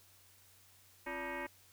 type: tone with frequency modulation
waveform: sine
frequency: 656 Hz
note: E5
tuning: 9 cents flat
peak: -38 dBFS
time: 1.06-1.47 s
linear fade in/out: 10 ms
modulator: 308 Hz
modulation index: 5.4
effects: added 94 Hz sine -70 dBFS peak until 1.72 s + white hiss -64 dBFS RMS until 1.72 s